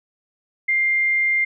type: tone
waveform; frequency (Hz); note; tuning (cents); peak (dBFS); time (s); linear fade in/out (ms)
sine; 2100; C7; +6; -16; 0.68-1.45; 10
effects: none